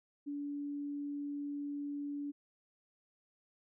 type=tone; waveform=sine; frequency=287.5 Hz; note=D4; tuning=37 cents flat; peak=-37 dBFS; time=0.26-2.32 s; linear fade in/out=20 ms; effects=none